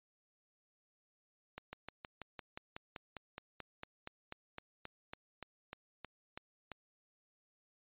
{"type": "slowing click train", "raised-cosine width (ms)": 0.3, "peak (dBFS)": -28, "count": 23, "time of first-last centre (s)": [1.58, 6.717], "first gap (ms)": 150, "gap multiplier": 1.04, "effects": ["resampled to 8000 Hz"]}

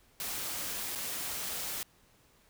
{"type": "noise with dropouts", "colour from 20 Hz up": "white", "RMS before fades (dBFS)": -37, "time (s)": [0.2, 1.83], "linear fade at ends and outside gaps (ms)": 1, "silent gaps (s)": [0.952, 0.957], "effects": ["pink hiss -65 dBFS RMS until 2.49 s"]}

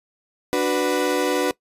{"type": "chord", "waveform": "35% pulse", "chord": "B minor", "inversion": "first", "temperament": "equal", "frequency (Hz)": [293.7, 370, 493.9], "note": ["D4", "F#4", "B4"], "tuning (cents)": [0, 0, 0], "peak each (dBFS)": [-22, -22, -21], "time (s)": [0.53, 1.51], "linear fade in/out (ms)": 0, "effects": ["noise-tail reverb RT60 0.1 s tail -21 dB re dry", "resampled to 32000 Hz"]}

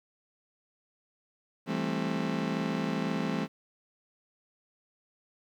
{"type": "chord", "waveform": "35% pulse", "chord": "A minor seventh", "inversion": "second", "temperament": "just", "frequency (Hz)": [165, 198, 220, 264], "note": ["E3", "G3", "A3", "C4"], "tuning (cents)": [2, 18, 0, 16], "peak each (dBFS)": -33, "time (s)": [1.66, 3.48], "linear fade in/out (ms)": 50, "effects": ["low-pass 4000 Hz 12 dB/octave", "10-bit"]}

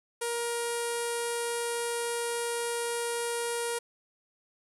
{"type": "tone with low-pass filter", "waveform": "sawtooth", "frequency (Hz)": 471.6, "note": "A#4", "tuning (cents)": 20, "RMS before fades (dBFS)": -32, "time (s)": [0.21, 3.79], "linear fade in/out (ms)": 10, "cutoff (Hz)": 9900, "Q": 5.8, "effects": ["10-bit"]}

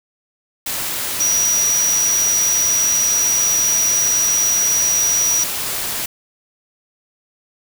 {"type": "tone in noise", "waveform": "sine", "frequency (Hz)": 5800, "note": "F#8", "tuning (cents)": -35, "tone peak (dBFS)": -14, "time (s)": [1.2, 5.44], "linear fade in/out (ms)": 5, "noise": "white", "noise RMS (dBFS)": -23, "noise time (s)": [0.66, 6.06], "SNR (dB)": 6, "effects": []}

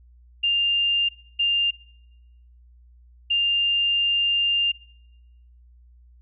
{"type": "tone bursts at uneven times", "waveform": "sine", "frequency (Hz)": 2800, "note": "F7", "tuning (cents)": 4, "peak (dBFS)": -18, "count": 3, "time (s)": [[0.43, 1.09], [1.39, 1.71], [3.3, 4.72]], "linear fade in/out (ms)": 10, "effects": ["noise-tail reverb RT60 0.9 s tail -23 dB re dry", "added 60 Hz sine -49 dBFS peak until 6.21 s"]}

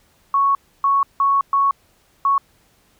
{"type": "tone bursts at uneven times", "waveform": "sine", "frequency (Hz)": 1108.7, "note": "C#6", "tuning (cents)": 0, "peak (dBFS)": -13, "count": 5, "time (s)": [[0.34, 0.55], [0.84, 1.03], [1.2, 1.41], [1.53, 1.71], [2.25, 2.38]], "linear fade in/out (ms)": 2, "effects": ["pink hiss -58 dBFS RMS until 2.99 s"]}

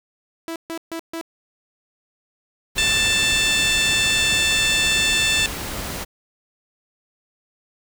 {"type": "tone bursts", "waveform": "sawtooth", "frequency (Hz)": 329.6, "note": "E4", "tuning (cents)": 0, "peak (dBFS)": -23, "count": 4, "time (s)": [0.48, 1.212], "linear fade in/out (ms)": 0, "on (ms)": 78, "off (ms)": 140}
{"type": "noise", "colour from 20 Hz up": "pink", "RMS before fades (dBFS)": -29, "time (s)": [2.75, 6.05], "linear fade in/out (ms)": 20}
{"type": "harmonic tone", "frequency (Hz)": 885, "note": "A5", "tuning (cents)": 10, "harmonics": [2, 3, 4, 5, 6, 7, 8, 9, 10], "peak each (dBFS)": [-25, -21, -21, -30, -32, -36, -28, -31, -32], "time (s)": [2.78, 5.46], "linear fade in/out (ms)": 0}
{"effects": []}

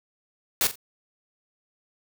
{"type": "noise with echo", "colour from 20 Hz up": "white", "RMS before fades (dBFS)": -22, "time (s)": [0.61, 0.67], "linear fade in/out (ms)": 0, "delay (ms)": 43, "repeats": 2, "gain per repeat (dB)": -12, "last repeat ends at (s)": 0.756, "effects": []}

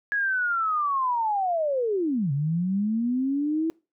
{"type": "linear two-way sweep", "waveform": "sine", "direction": "down then up", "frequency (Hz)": [1679, 135.1, 329], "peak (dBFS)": -22, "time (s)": [0.12, 3.7], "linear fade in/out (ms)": 0, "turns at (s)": 2.32, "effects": ["noise-tail reverb RT60 0.3 s tail -24 dB re dry"]}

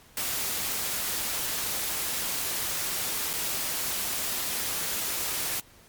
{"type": "noise with dropouts", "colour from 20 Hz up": "white", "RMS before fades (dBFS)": -30, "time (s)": [0.17, 5.6], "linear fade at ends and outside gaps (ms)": 2, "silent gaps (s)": [3.332, 3.336], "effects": ["pink hiss -55 dBFS RMS until 5.88 s", "MP3 96 kbps"]}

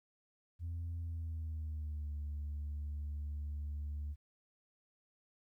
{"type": "tone with pitch glide", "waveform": "sine", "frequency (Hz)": [84.4, 73.47], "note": ["E2", "D2"], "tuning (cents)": [41, 1], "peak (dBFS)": -36, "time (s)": [0.59, 4.16], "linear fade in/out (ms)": 50, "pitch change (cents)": -240, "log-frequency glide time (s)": [0.98, 2.12], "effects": ["tanh soft clip ceiling -36 dBFS", "13-bit"]}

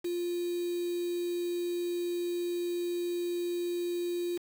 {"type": "tone with quantisation", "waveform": "sine", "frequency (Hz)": 349.2, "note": "F4", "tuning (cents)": 0, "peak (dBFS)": -30, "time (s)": [0.04, 4.38], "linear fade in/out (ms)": 10, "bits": 7, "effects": []}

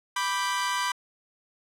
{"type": "chord", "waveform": "sawtooth", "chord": "G major", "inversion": "first", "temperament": "equal", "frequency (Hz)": [987.8, 1174.7, 1568], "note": ["B5", "D6", "G6"], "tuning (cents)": [0, 0, 0], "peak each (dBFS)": [-24, -28, -29], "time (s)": [0.16, 0.92], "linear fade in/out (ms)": 5, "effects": ["low-pass 10000 Hz 12 dB/octave"]}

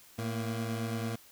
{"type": "tone pair together", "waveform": "25% pulse", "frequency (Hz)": [112.06, 233.1], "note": ["A2", "A#3"], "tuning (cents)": [32, 0], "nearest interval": "octave + minor second", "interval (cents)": 1268, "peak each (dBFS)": [-30, -34], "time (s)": [0.18, 1.16], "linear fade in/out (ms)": 10, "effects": ["white hiss -57 dBFS RMS until 1.31 s"]}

